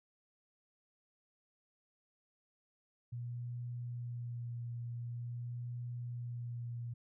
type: tone with vibrato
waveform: sine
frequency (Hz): 120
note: B2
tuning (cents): -49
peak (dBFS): -39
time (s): 3.12-6.94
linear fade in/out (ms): 10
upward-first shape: sine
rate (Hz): 0.46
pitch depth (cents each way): 17
effects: none